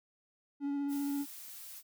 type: tone with vibrato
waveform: triangle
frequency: 282.9 Hz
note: C#4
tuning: 35 cents sharp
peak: -30 dBFS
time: 0.6-1.26 s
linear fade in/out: 50 ms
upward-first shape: triangle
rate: 15 Hz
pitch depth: 18 cents each way
type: noise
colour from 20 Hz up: blue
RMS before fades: -48 dBFS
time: 0.88-1.83 s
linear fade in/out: 50 ms
effects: none